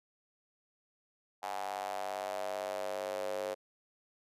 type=tone with high-pass filter sweep; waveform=square; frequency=48.83 Hz; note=G1; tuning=6 cents flat; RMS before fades=-38 dBFS; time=1.42-3.55 s; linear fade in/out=20 ms; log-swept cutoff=780 to 520 Hz; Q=5.4; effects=resampled to 32000 Hz